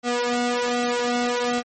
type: tone with flanger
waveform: sawtooth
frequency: 243 Hz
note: B3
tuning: 28 cents flat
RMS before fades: -23 dBFS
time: 0.03-1.63 s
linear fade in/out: 50 ms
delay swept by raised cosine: 1.5 to 2.7 ms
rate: 1.3 Hz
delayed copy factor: +0.95
effects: MP3 32 kbps